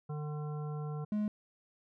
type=harmonic tone; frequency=150 Hz; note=D3; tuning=37 cents sharp; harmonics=1 / 3 / 5 / 7 / 9; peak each=-36 / -46 / -50 / -53 / -55 dBFS; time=0.09-1.05 s; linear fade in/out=10 ms
type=tone; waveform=triangle; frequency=210.4 Hz; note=G#3; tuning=23 cents sharp; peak=-28 dBFS; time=1.12-1.28 s; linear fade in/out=2 ms
effects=none